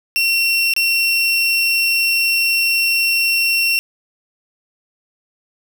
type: tone with dropouts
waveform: 30% pulse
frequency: 2724 Hz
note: F7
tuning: 44 cents flat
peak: -11 dBFS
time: 0.16-3.79 s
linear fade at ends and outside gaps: 0 ms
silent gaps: 0.737-0.764 s
effects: none